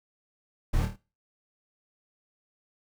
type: noise with echo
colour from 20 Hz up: brown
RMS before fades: -26 dBFS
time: 0.73-0.86 s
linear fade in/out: 10 ms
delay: 26 ms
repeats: 4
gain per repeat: -5 dB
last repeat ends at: 0.964 s
effects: noise-tail reverb RT60 0.3 s tail -18 dB re dry